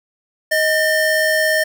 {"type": "tone pair together", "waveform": "square", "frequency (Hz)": [625.8, 1800], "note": ["D#5", "A6"], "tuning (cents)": [10, 39], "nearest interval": "octave + tritone", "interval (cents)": 1829, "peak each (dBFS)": [-18, -17], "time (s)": [0.51, 1.64], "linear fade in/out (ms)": 10, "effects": []}